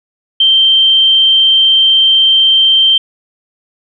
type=tone; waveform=sine; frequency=3136 Hz; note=G7; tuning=in tune; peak=-5 dBFS; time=0.4-2.98 s; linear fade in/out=5 ms; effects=none